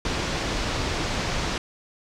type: low-pass noise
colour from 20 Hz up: pink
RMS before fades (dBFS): -27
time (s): 0.05-1.58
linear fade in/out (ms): 2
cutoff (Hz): 6300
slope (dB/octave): 24
effects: none